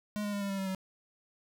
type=tone with pitch steps; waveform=square; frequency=209.3 / 205.8 / 202.4 / 199.04 / 195.74 / 192.48 / 189.29 Hz; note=G#3 / G#3 / G#3 / G3 / G3 / G3 / F#3; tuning=+14 / -16 / -44 / +27 / -2 / -31 / +40 cents; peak=-33 dBFS; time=0.16-0.748 s; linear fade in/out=0 ms; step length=84 ms; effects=none